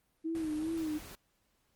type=tone with vibrato; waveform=sine; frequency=316.5 Hz; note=D#4; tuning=30 cents sharp; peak=-32 dBFS; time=0.24-0.99 s; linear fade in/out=20 ms; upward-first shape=sine; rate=2.5 Hz; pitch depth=72 cents each way
type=noise; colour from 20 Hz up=pink; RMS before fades=-49 dBFS; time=0.35-1.15 s; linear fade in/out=0 ms
effects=pink hiss -75 dBFS RMS until 1.75 s + Opus 32 kbps